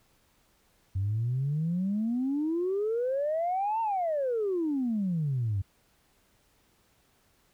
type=exponential two-way sweep; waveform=sine; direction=up then down; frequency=92.9 to 921 to 92.9 Hz; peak=-25 dBFS; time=0.95-5.62 s; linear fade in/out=10 ms; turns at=3.81 s; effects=tanh soft clip ceiling -22 dBFS + pink hiss -67 dBFS RMS until 7.53 s